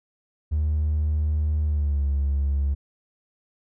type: tone with pitch glide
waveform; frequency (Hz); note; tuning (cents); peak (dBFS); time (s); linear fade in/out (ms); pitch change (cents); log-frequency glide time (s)
triangle; 76.2 to 69.88; D#2 to C#2; -36 to +15; -17; 0.51-2.75; 20; -149; 1.63-2.05
effects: tanh soft clip ceiling -16 dBFS